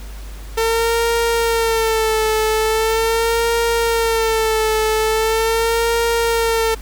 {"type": "tone with vibrato", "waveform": "sawtooth", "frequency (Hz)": 450, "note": "A4", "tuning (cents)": 39, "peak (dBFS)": -11, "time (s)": [0.57, 6.75], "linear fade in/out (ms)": 10, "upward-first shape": "sine", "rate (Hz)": 0.41, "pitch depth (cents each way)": 57, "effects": ["added 50 Hz sine -29 dBFS peak until 6.81 s", "pink hiss -41 dBFS RMS until 6.81 s"]}